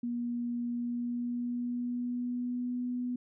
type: tone with pitch glide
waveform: sine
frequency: 239.5 to 246.9 Hz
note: A#3 to B3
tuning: +47 to 0 cents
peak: -31 dBFS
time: 0.03-3.16 s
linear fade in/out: 5 ms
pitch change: +53 cents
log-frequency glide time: 0.72-2.81 s
effects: none

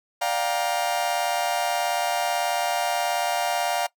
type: chord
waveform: 40% pulse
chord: G minor seventh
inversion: second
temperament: just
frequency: 588 / 705.6 / 784 / 940.8 Hz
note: D5 / F5 / G5 / Bb5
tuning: +2 / +18 / 0 / +16 cents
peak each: -30 / -25 / -29 / -29 dBFS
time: 0.21-3.87 s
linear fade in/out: 10 ms
effects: noise-tail reverb RT60 0.1 s tail -20 dB re dry

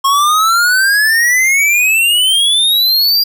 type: exponential sweep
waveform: square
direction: up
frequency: 1080 to 4825 Hz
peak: -9 dBFS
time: 0.04-3.24 s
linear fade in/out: 10 ms
effects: none

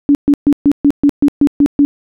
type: tone bursts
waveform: sine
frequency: 286.3 Hz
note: D4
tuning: 44 cents flat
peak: -5 dBFS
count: 10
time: 0.09-1.85 s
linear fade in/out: 0 ms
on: 59 ms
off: 130 ms
effects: none

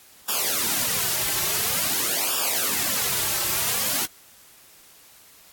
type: noise with flanger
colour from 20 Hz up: white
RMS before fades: -24 dBFS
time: 0.28-4.06 s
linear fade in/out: 10 ms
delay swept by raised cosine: 0.48 to 4.18 ms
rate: 0.48 Hz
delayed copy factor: -1
effects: white hiss -51 dBFS RMS until 5.52 s + AAC 64 kbps

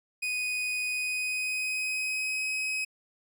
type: tone with pitch glide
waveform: 40% pulse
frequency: 2489 to 2537 Hz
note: D#7 to D#7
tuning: 0 to +33 cents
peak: -28 dBFS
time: 0.22-2.85 s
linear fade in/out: 10 ms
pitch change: +33 cents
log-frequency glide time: 0.86-2.46 s
effects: resampled to 32000 Hz

